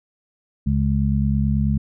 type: harmonic tone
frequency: 69.3 Hz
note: C#2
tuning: in tune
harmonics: 1 / 2 / 3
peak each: -21 / -21 / -21 dBFS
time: 0.66-1.78 s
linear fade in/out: 10 ms
effects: none